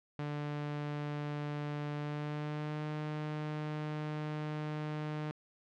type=tone with pitch glide; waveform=sawtooth; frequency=147.3 to 151.97 Hz; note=D3 to D#3; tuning=+6 to -40 cents; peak=-32 dBFS; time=0.19-5.31 s; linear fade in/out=0 ms; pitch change=+54 cents; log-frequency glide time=1.96-2.86 s; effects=low-pass 3000 Hz 12 dB/octave